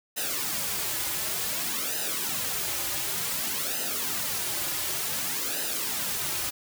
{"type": "noise with flanger", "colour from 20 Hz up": "white", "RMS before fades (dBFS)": -30, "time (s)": [0.16, 6.51], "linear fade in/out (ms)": 20, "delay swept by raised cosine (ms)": [0.88, 4.48], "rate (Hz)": 0.55, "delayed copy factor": -0.7, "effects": []}